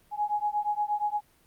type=beating tone pair; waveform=sine; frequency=830.6 / 839.1 Hz; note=G#5 / G#5; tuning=0 / +18 cents; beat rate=8.5 Hz; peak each=-29 dBFS; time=0.11-1.21 s; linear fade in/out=50 ms; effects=pink hiss -63 dBFS RMS until 1.46 s + Opus 32 kbps